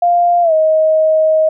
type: tone with pitch glide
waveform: sine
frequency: 698.5 to 629.5 Hz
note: F5 to D#5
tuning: 0 to +20 cents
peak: -8 dBFS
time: 0.02-1.49 s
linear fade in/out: 5 ms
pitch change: -180 cents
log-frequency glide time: 0.42-0.53 s
effects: none